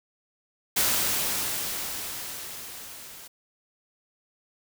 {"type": "noise with level ramp", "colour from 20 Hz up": "white", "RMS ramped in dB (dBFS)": [-23, -45], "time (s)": [0.76, 3.28], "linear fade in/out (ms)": 10, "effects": []}